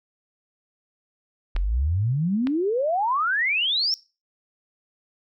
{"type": "exponential sweep", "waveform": "sine", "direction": "up", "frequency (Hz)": [39.72, 5570], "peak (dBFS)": -20, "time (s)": [1.55, 3.94], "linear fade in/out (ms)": 0}
{"type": "clicks", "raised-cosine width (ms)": 0.3, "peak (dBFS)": -16, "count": 2, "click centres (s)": [1.564, 2.471]}
{"effects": ["noise-tail reverb RT60 0.3 s tail -20 dB re dry"]}